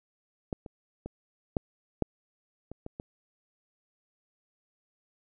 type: clicks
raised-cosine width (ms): 2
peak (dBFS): -18 / -28 / -24 / -13 / -12 / -27 / -25 / -24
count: 8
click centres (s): 0.528 / 0.662 / 1.06 / 1.568 / 2.023 / 2.716 / 2.864 / 2.999
effects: none